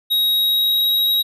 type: tone with pitch glide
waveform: square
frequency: 3800 to 3822 Hz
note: A#7 to A#7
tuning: +33 to +43 cents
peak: -15 dBFS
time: 0.1-1.23 s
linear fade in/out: 20 ms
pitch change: +10 cents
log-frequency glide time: 0.33-0.92 s
effects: none